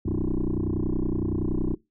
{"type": "tone with frequency modulation", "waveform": "sine", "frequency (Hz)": 154.3, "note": "D#3", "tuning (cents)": -14, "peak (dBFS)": -21, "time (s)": [0.05, 1.75], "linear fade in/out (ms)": 10, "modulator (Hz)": 30.7, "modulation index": 6.7, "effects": ["noise-tail reverb RT60 0.2 s tail -21 dB re dry", "tanh soft clip ceiling -21 dBFS"]}